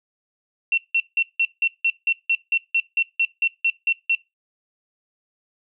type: tone bursts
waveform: sine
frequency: 2718 Hz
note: F7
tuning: 48 cents flat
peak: -16 dBFS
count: 16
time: 0.72-4.15 s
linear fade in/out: 2 ms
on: 55 ms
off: 170 ms
effects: noise-tail reverb RT60 0.2 s tail -18 dB re dry